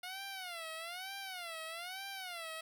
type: tone with vibrato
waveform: 10% pulse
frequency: 711 Hz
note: F5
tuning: 31 cents sharp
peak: -34 dBFS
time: 0.03-2.61 s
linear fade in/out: 5 ms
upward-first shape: sine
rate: 1.1 Hz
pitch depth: 180 cents each way
effects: none